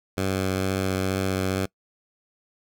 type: tone with vibrato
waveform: 10% pulse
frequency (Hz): 95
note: F#2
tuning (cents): +46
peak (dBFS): -15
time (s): 0.17-1.66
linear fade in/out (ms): 10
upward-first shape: triangle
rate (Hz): 2.2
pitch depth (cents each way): 14
effects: noise-tail reverb RT60 0.1 s tail -23 dB re dry